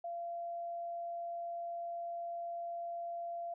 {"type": "tone", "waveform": "sine", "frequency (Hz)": 686, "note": "F5", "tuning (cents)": -31, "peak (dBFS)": -38, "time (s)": [0.04, 3.54], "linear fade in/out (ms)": 5, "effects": []}